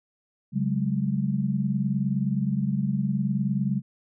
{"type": "chord", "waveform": "sine", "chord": "C# suspended fourth", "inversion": "none", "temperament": "equal with one note detuned", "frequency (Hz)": [138.59, 188.34, 207.7], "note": ["C#3", "F#3", "G#3"], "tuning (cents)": [0, 31, 0], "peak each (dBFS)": -27, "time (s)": [0.52, 3.82], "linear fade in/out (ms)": 50, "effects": []}